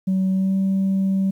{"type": "tone with pitch glide", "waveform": "sine", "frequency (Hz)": [189.1, 192.74], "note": ["F#3", "G3"], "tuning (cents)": [38, -29], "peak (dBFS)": -15, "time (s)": [0.07, 1.31], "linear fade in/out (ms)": 10, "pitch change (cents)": 33, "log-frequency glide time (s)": [0.31, 0.56], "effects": ["tanh soft clip ceiling -15 dBFS", "9-bit"]}